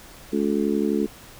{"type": "harmonic tone", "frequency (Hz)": 71.8, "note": "D2", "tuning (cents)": -39, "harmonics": [3, 4, 5, 6], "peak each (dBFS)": [-24, -25, -26, -27], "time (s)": [0.32, 1.07], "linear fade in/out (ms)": 20, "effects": ["pink hiss -45 dBFS RMS until 1.39 s"]}